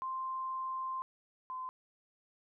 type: tone pair in turn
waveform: sine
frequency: 1046.5 / 1029.1 Hz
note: C6 / C6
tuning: 0 / -29 cents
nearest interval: unison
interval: 29 cents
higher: first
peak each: -35 / -38 dBFS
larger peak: first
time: 0.02-1.02 / 1.5-1.69 s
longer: first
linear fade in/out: 0 ms
effects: none